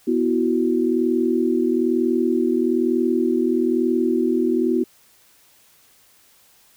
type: chord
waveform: sine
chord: B suspended fourth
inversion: none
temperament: just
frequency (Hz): 246.9 / 329.3 / 370.4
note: B3 / E4 / F#4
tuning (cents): 0 / -2 / +2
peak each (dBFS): -21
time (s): 0.07-4.84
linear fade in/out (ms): 10
effects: white hiss -55 dBFS RMS until 6.76 s